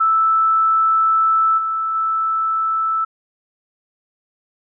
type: tone with level steps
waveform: sine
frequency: 1317 Hz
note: E6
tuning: 2 cents flat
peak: -12 / -18 / -16 dBFS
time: 0-3.05 s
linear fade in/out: 10 ms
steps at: 1.57 / 1.94 s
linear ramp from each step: 20 ms
effects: none